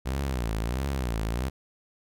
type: tone with vibrato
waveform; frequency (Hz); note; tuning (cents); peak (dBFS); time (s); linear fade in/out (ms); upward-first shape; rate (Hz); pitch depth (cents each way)
sawtooth; 61.3; B1; -12; -23; 0.05-1.5; 20; sine; 1.5; 220
effects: none